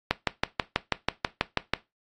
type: click train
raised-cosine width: 0.3 ms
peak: -5 dBFS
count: 11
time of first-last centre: 0.11-1.736 s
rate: 6.15 Hz
effects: noise-tail reverb RT60 0.2 s tail -18 dB re dry + AAC 32 kbps